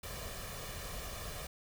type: noise with comb filter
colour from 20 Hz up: pink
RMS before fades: -43 dBFS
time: 0.03-1.47 s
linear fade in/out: 5 ms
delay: 1.7 ms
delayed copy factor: +0.6
effects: none